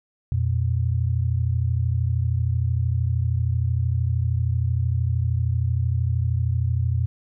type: tone pair together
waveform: sine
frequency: 86.59 / 119.6 Hz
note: F2 / A#2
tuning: -14 / +45 cents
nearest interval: tritone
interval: 559 cents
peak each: -22 dBFS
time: 0.32-7.06 s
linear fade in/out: 0 ms
effects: none